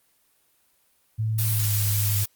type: tone with pitch glide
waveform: sine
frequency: 110 to 103.23 Hz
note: A2 to G#2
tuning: 0 to -10 cents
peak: -22 dBFS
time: 1.18-2.25 s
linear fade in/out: 20 ms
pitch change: -110 cents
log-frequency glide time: 1.44-1.8 s
type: noise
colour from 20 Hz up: blue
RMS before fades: -27 dBFS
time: 1.38-2.26 s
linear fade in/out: 10 ms
effects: white hiss -65 dBFS RMS until 2.35 s + Opus 32 kbps